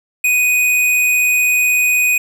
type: tone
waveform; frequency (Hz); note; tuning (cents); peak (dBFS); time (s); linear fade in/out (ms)
square; 2489; D#7; 0; -12; 0.24-2.18; 5
effects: none